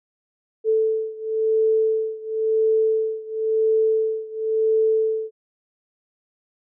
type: beating tone pair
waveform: sine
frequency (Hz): 440 / 440.96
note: A4 / A4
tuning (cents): 0 / +4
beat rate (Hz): 0.96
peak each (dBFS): -20 / -22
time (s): 0.64-5.31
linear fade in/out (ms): 50
effects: none